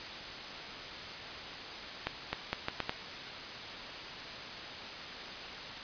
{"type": "accelerating click train", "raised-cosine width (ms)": 0.3, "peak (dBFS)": -15, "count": 6, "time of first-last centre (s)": [2.07, 2.894], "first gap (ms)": 260, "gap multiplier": 0.77, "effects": ["white hiss -42 dBFS RMS until 5.83 s", "resampled to 11025 Hz"]}